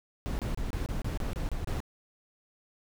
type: noise bursts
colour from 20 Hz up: brown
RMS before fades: -32 dBFS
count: 10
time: 0.26-1.803 s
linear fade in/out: 0 ms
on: 130 ms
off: 27 ms
effects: none